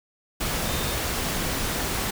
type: tone in noise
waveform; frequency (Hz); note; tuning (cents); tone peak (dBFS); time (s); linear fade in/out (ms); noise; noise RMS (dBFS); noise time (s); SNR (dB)
sine; 3640; A#7; -42; -38; 0.65-0.95; 10; pink; -27; 0.4-2.11; -14
effects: none